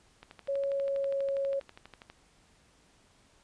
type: click train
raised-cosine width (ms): 0.3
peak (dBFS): -31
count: 24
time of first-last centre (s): 0.23-2.1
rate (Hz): 12.3
type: tone with pitch glide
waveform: sine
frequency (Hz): 554.4 to 550.6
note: C#5 to C#5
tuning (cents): 0 to -12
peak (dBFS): -28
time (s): 0.48-1.6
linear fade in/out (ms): 10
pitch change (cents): -12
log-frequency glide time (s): 0.69-1.16
effects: pink hiss -64 dBFS RMS until 3.43 s + resampled to 22050 Hz